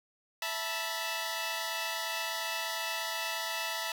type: chord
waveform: 10% pulse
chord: E suspended fourth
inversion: none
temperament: equal with one note detuned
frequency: 659.3 / 880 / 974.7 Hz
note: E5 / A5 / B5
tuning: 0 / 0 / -23 cents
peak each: -29 dBFS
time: 0.42-3.92 s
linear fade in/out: 2 ms
effects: none